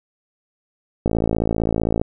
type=click train; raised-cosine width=2 ms; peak=-6 dBFS; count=54; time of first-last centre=1.06-2.015 s; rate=55.5 Hz; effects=none